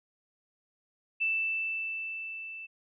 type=tone with level ramp; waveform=sine; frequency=2651 Hz; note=E7; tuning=9 cents sharp; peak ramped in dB=-25 to -40 dBFS; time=1.2-2.67 s; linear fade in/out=20 ms; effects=none